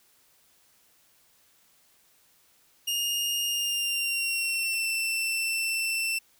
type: tone with pitch glide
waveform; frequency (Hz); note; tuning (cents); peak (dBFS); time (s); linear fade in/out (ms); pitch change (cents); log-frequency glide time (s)
sawtooth; 2837 to 2681; F7 to E7; +27 to +29; -23; 2.87-6.19; 10; -98; 3.46-4.87
effects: white hiss -63 dBFS RMS until 6.39 s